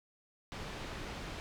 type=low-pass noise; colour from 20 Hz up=pink; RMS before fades=-43 dBFS; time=0.52-1.4 s; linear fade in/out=0 ms; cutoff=4400 Hz; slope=12 dB/octave; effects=none